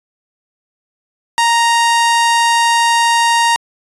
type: tone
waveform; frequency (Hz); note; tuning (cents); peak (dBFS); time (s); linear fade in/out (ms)
sawtooth; 932.3; A#5; 0; -6; 1.38-3.56; 0
effects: resampled to 24000 Hz